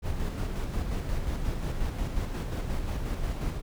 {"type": "noise with tremolo", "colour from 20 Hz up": "brown", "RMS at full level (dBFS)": -29, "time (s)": [0.02, 3.62], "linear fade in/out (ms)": 50, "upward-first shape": "square", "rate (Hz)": 5.6, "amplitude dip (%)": 35, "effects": []}